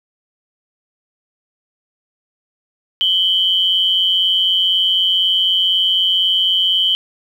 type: tone pair together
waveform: sine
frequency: 3000 / 3182 Hz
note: F#7 / G7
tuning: +23 / +25 cents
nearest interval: minor second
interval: 102 cents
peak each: -15 dBFS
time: 3.01-6.95 s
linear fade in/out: 0 ms
effects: 7-bit